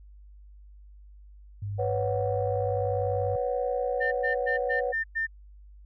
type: tone with pitch glide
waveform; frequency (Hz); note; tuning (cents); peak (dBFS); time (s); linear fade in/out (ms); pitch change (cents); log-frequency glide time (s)
sine; 101.2 to 97.58; G#2 to G2; -44 to -7; -30; 1.62-3.36; 5; -63; 2.03-3.24
type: chord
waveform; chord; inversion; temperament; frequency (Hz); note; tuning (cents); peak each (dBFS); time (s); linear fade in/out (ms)
sine; B suspended second; none; equal; 493.9 / 554.4 / 740; B4 / C#5 / F#5; 0 / 0 / 0; -28 / -30 / -32; 1.78-4.93; 20
type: tone bursts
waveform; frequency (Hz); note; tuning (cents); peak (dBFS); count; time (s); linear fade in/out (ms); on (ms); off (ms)
sine; 1800; A6; +39; -25; 6; 4-5.27; 20; 120; 110
effects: tanh soft clip ceiling -15 dBFS + added 50 Hz sine -47 dBFS peak until 5.85 s